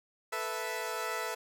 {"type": "chord", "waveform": "15% pulse", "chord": "A suspended second", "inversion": "none", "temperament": "equal", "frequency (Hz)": [440, 493.9, 659.3], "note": ["A4", "B4", "E5"], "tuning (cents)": [0, 0, 0], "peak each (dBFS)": -32, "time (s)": [0.32, 1.35], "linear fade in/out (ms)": 10, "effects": []}